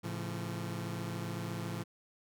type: chord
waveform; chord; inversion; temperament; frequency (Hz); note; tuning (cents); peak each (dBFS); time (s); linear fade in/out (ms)
sawtooth; A augmented; none; just; 110 / 137.5 / 171.88; A2 / C#3 / E#3; 0 / -14 / -27; -36 / -40 / -36; 0.03-1.84; 20
effects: none